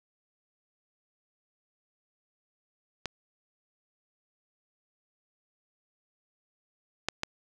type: clicks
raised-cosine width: 0.2 ms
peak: -15 / -10 / -12 dBFS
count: 3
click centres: 3.057 / 7.086 / 7.234 s
effects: none